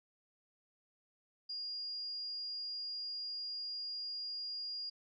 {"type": "tone", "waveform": "sine", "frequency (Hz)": 4837, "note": "D#8", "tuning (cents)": -50, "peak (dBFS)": -39, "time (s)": [1.49, 4.9], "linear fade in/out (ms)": 10, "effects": []}